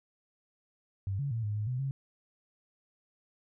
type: tone with pitch steps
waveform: sine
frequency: 97.6 / 140.8 / 114.3 / 104.5 / 105.7 / 126 / 136.1 Hz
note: G2 / C#3 / A#2 / G#2 / G#2 / B2 / C#3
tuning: -7 / +27 / -34 / +11 / +31 / +35 / -31 cents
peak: -30 dBFS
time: 1.07-1.91 s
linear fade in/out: 0 ms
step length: 120 ms
effects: none